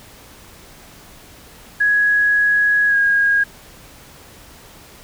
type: tone with pitch glide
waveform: sine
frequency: 1669 to 1634.7 Hz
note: G#6 to G#6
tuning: +8 to -28 cents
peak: -12 dBFS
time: 1.8-3.44 s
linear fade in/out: 10 ms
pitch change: -36 cents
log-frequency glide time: 2.88-2.96 s
effects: pink hiss -43 dBFS RMS until 5.03 s